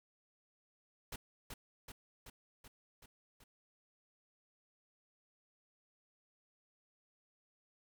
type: noise with echo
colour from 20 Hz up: pink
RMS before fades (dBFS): -44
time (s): 1.12-1.16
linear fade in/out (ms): 5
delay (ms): 380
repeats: 6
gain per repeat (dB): -3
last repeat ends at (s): 3.44
effects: none